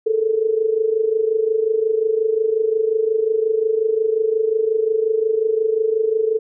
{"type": "tone with amplitude modulation", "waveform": "sine", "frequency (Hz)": 440.7, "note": "A4", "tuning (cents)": 3, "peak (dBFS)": -12, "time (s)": [0.06, 6.39], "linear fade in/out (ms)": 10, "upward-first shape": "sine", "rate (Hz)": 25.6, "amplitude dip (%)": 75, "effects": []}